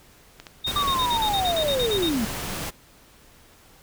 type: clicks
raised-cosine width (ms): 0.2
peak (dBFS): -21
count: 4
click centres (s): 0.4 / 0.468 / 0.721 / 1.204
type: tone bursts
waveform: sine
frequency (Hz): 3700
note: A#7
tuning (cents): -14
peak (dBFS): -24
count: 13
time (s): 0.64-2.097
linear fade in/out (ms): 10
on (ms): 77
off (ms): 38
type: noise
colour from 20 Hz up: pink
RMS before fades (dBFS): -31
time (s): 0.66-2.71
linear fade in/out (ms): 20
type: linear sweep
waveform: sine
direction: down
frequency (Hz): 1183 to 207.7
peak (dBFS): -22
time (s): 0.76-2.25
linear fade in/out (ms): 0
effects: pink hiss -53 dBFS RMS until 3.82 s